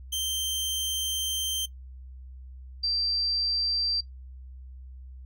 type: tone pair in turn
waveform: sawtooth / sine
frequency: 3136 / 4699 Hz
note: G7 / D8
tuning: 0 / 0 cents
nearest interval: perfect fifth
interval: 700 cents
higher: second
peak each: -24 dBFS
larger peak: neither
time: 0.12-1.66 / 2.83-4.01 s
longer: first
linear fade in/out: 10 ms
effects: noise-tail reverb RT60 0.1 s tail -17 dB re dry + added 64 Hz sine -41 dBFS peak until 5.25 s